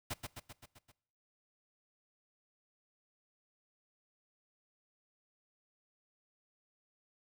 pink noise with echo, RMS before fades -38 dBFS, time 0.1-0.14 s, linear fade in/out 10 ms, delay 130 ms, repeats 6, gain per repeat -4 dB, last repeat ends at 0.92 s, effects noise-tail reverb RT60 0.7 s tail -22 dB re dry

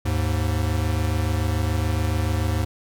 square tone pair together, 77.5 / 104.5 Hz, D#2 / G#2, -6 / +11 cents, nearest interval perfect fourth, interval 517 cents, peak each -24 dBFS, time 0.05-2.65 s, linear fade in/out 10 ms, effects none

